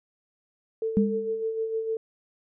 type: tone with tremolo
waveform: sine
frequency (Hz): 445.8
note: A4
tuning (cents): +23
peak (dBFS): -24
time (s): 0.82-1.97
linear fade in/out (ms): 2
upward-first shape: sine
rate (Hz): 6.6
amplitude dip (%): 50
type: tone with exponential decay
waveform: sine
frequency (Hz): 203.7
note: G#3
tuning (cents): -33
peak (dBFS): -16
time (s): 0.97-1.43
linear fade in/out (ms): 0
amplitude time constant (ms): 100
effects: none